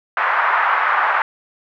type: band-pass noise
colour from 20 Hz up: pink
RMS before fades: -17 dBFS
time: 0.17-1.22 s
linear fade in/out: 2 ms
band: 910 to 1700 Hz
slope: 24 dB/octave
effects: none